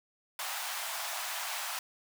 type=high-pass noise; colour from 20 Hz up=pink; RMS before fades=-37 dBFS; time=0.39-1.79 s; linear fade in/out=2 ms; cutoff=680 Hz; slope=48 dB/octave; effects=none